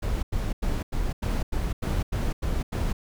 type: noise bursts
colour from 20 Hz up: brown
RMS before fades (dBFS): -26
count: 10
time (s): 0.02-2.93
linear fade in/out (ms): 10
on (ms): 210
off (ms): 90
effects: none